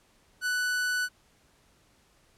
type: tone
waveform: 45% pulse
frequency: 1487 Hz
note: F#6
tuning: 8 cents sharp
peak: -26 dBFS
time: 0.41-1.09 s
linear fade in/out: 50 ms
effects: pink hiss -64 dBFS RMS until 2.37 s + low-pass 11000 Hz 12 dB/octave